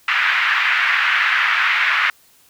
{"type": "band-pass noise", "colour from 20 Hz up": "white", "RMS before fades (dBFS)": -17, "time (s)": [0.08, 2.1], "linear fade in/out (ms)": 2, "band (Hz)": [1300, 2300], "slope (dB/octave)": 24, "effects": ["white hiss -53 dBFS RMS until 2.49 s"]}